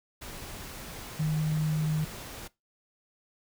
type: tone in noise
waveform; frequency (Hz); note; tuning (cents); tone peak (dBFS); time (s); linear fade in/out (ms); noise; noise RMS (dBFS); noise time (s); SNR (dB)
sine; 155; D#3; -6; -25; 1.19-2.05; 10; pink; -42; 0.21-2.48; +14
effects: noise-tail reverb RT60 0.2 s tail -20 dB re dry